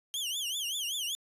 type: tone with vibrato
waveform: sawtooth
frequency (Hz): 3136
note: G7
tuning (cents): 0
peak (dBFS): -29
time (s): 0.14-1.15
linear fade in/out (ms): 0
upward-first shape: triangle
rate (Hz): 5.2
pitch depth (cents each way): 230
effects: resampled to 32000 Hz